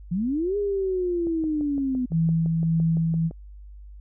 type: linear two-way sweep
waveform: sine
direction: up then down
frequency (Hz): 163 to 413.3 to 246.9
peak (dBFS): -22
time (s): 0.11-2.06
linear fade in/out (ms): 10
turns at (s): 0.57
type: click train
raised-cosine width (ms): 2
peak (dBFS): -25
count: 13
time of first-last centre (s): 1.27-3.311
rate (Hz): 5.88
type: tone with tremolo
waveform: sine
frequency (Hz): 163.9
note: E3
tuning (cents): -10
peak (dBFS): -18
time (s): 2.1-3.31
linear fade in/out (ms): 50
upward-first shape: sine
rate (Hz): 1.7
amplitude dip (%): 25
effects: added 50 Hz sine -40 dBFS peak until 4 s